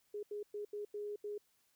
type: tone bursts at uneven times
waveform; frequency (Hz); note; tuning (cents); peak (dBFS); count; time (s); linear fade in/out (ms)
sine; 414.5; G#4; -3; -39; 6; 0.14-0.23 / 0.31-0.43 / 0.54-0.65 / 0.73-0.85 / 0.94-1.16 / 1.24-1.38; 5
effects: white hiss -75 dBFS RMS until 1.75 s